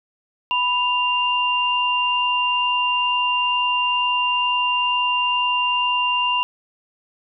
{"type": "tone pair together", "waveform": "sine", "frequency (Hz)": [987.8, 2790], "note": ["B5", "F7"], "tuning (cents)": [0, -2], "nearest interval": "octave + tritone", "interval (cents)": 1798, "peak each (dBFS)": -20, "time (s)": [0.51, 6.43], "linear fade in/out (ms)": 0, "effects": []}